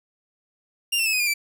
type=tone with pitch steps; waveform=sawtooth; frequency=2794 / 2694 / 2598 / 2505 / 2416 / 2329 Hz; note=F7 / E7 / E7 / D#7 / D7 / D7; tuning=0 / +37 / -26 / +11 / +48 / -15 cents; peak=-17 dBFS; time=0.92-1.34 s; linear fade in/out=10 ms; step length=70 ms; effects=none